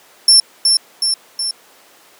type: tone with echo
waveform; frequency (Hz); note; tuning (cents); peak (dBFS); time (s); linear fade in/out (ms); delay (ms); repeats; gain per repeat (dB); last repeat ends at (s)
35% pulse; 5390; E8; +38; -3; 0.28-0.4; 2; 370; 3; -4; 1.51
effects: pink hiss -46 dBFS RMS until 2.19 s + high-pass 400 Hz 12 dB/octave